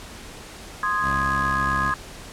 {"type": "chord", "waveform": "sine", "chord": "Ab major", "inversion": "first", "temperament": "equal with one note detuned", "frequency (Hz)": [1046.5, 1238.8, 1661.2], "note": ["C6", "Eb6", "Ab6"], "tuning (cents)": [0, -8, 0], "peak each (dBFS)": -25, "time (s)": [0.83, 1.94], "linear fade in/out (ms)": 2}
{"type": "tone", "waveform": "15% pulse", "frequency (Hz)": 68, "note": "C#2", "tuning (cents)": -33, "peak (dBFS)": -21, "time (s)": [1.01, 1.94], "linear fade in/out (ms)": 50}
{"effects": ["pink hiss -40 dBFS RMS until 2.32 s", "low-pass 10000 Hz 12 dB/octave"]}